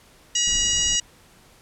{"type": "harmonic tone", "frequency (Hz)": 963, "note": "B5", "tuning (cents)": -44, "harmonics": [2, 3, 4, 5, 6, 7, 8], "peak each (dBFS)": [-34, -23, -33, -33, -24, -26, -29], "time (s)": [0.35, 1], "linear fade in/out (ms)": 5}
{"type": "noise", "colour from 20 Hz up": "brown", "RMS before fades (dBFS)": -35, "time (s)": [0.47, 0.96], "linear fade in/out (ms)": 5}
{"effects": ["pink hiss -53 dBFS RMS until 1.61 s", "low-pass 12000 Hz 12 dB/octave"]}